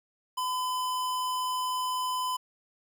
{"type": "tone", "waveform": "square", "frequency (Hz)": 1011, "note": "B5", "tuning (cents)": 40, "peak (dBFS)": -29, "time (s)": [0.37, 2.37], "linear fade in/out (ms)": 10, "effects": ["10-bit"]}